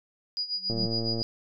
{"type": "tone with tremolo", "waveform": "sine", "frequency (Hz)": 4900, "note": "D#8", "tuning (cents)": -27, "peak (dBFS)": -26, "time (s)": [0.37, 1.23], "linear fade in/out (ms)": 0, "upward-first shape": "sine", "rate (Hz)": 7.2, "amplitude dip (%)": 80}
{"type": "tone with exponential growth", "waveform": "sine", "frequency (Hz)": 190, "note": "F#3", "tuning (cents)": 46, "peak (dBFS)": -26, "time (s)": [0.54, 0.86], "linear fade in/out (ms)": 5, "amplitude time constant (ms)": 68}
{"type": "click train", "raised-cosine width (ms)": 2, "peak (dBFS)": -20, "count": 60, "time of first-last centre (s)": [0.7, 1.218], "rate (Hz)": 114}
{"effects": []}